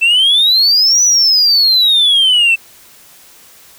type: exponential two-way sweep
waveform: sine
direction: up then down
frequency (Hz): 2637 to 6000 to 2637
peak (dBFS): -5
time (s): 0.01-2.56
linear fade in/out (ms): 20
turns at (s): 1.03
effects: tanh soft clip ceiling -5 dBFS + white hiss -42 dBFS RMS until 3.78 s